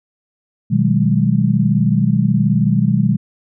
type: chord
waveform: sine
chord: G# minor seventh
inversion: first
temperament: equal with one note detuned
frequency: 123.47 / 155.56 / 188.99 / 207.7 Hz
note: B2 / D#3 / F#3 / G#3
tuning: 0 / 0 / +37 / 0 cents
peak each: -17 dBFS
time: 0.7-3.17 s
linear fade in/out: 20 ms
effects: none